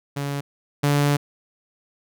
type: tone pair in turn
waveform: sawtooth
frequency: 141.6 / 144.24 Hz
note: C#3 / D3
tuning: +37 / -31 cents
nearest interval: unison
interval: 32 cents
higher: second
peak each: -21 / -13 dBFS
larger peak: second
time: 0.16-0.41 / 0.83-1.17 s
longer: second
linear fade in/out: 10 ms
effects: none